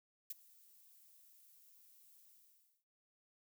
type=noise with ADSR envelope; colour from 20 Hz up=violet; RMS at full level=-41 dBFS; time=0.3-2.85 s; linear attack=5 ms; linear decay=26 ms; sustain=-24 dB; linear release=560 ms; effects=noise-tail reverb RT60 0.4 s tail -26 dB re dry